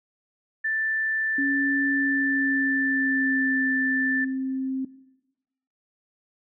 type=tone; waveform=sine; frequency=1767 Hz; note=A6; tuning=7 cents sharp; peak=-23 dBFS; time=0.64-4.25 s; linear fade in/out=10 ms
type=tone with pitch glide; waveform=sine; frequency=277.2 to 263.9 Hz; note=C#4 to C4; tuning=0 to +15 cents; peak=-24 dBFS; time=1.38-4.85 s; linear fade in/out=5 ms; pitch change=-85 cents; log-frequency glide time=1.87-3.74 s
effects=noise-tail reverb RT60 1.0 s tail -19 dB re dry